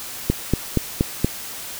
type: click train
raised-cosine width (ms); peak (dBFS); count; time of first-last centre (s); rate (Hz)
3; -3; 5; 0.3-1.246; 4.23
effects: white hiss -33 dBFS RMS until 1.79 s